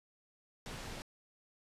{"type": "low-pass noise", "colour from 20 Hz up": "pink", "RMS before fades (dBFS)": -45, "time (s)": [0.66, 1.02], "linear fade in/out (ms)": 0, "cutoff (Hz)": 7300, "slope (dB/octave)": 12, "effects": ["resampled to 32000 Hz"]}